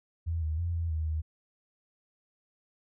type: tone with pitch steps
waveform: sine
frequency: 83 / 78.1 / 85.7 / 83.6 / 79 / 78.4 Hz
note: E2 / D#2 / F2 / E2 / D#2 / D#2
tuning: +12 / +7 / -32 / +25 / +27 / +14 cents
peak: -28 dBFS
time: 0.26-1.22 s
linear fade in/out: 20 ms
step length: 160 ms
effects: none